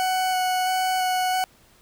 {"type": "tone with vibrato", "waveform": "40% pulse", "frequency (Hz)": 742, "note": "F#5", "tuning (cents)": 5, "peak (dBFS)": -20, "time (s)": [0, 1.44], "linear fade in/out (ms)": 0, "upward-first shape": "square", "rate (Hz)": 1.5, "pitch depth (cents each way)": 8, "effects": ["pink hiss -56 dBFS RMS until 1.81 s"]}